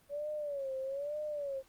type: tone with vibrato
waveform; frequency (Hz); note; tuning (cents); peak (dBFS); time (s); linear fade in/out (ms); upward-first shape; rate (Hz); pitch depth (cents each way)
sine; 565; C#5; +33; -35; 0.09-1.63; 50; sine; 1.1; 120
effects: pink hiss -66 dBFS RMS until 1.68 s + Opus 32 kbps